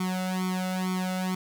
sawtooth tone with flanger, 185 Hz, F#3, in tune, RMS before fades -29 dBFS, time 0-1.35 s, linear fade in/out 5 ms, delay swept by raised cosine 0.89 to 1.45 ms, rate 2.2 Hz, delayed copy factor +1, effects none

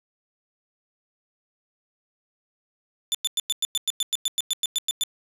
sawtooth tone bursts, 3520 Hz, A7, in tune, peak -18 dBFS, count 16, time 3.12-5.036 s, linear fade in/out 0 ms, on 26 ms, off 100 ms, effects resampled to 32000 Hz + 9-bit

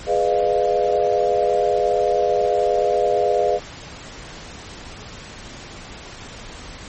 sine chord, F half-diminished seventh, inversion first, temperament equal with one note detuned, 415.3 / 493.9 / 609.4 / 698.5 Hz, Ab4 / Cb5 / Eb5 / F5, 0 / 0 / -36 / 0 cents, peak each -21 dBFS, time 0.06-3.6 s, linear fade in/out 50 ms, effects pink hiss -37 dBFS RMS until 6.88 s + MP3 32 kbps

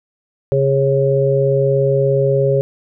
harmonic tone, 136.9 Hz, C#3, 21 cents flat, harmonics 1 / 3 / 4, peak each -16 / -16 / -16 dBFS, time 0.52-2.61 s, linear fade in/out 0 ms, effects none

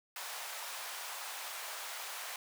pink high-pass noise, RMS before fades -43 dBFS, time 0.16-2.36 s, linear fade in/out 2 ms, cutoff 700 Hz, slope 24 dB/octave, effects none

